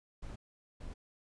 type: noise bursts at uneven times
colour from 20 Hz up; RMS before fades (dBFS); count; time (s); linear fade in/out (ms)
brown; -44; 2; 0.22-0.36 / 0.8-0.94; 10
effects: resampled to 22050 Hz